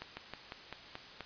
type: slowing click train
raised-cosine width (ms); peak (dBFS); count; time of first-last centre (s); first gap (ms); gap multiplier
0.3; -25; 7; 0.02-1.207; 150; 1.11
effects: white hiss -51 dBFS RMS until 1.25 s + resampled to 11025 Hz